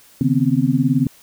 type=tone cluster; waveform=sine; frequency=137.4 / 155.9 / 246 / 264.4 Hz; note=C#3 / D#3 / B3 / C4; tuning=-15 / +4 / -7 / +18 cents; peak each=-20 / -21 / -19 / -18 dBFS; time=0.21-1.07 s; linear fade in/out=2 ms; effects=white hiss -49 dBFS RMS until 1.22 s